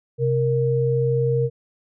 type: tone pair together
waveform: sine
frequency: 130.81 / 466.2 Hz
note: C3 / A#4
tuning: 0 / 0 cents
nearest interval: octave + minor seventh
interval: 2200 cents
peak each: -20 dBFS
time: 0.18-1.5 s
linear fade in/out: 50 ms
effects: none